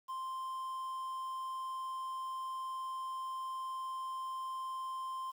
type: tone with quantisation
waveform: triangle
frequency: 1046.5 Hz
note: C6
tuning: in tune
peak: -36 dBFS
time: 0.08-5.32 s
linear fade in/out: 20 ms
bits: 10
effects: none